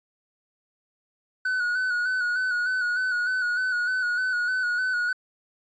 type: tone with vibrato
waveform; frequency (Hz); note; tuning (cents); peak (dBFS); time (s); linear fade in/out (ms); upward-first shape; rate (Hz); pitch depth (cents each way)
triangle; 1480; F#6; 0; -21; 1.45-5.13; 5; square; 3.3; 35
effects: resampled to 16000 Hz